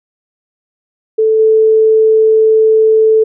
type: tone with level steps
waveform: sine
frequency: 439.2 Hz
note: A4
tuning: 3 cents flat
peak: -7 / -5 dBFS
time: 1.18-3.24 s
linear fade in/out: 10 ms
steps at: 1.39 s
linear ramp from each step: 5 ms
effects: none